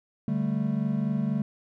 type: chord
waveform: triangle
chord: D suspended fourth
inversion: none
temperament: equal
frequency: 146.83 / 196 / 220 Hz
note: D3 / G3 / A3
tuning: 0 / 0 / 0 cents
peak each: -28 / -27 / -26 dBFS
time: 0.28-1.42 s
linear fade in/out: 2 ms
effects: none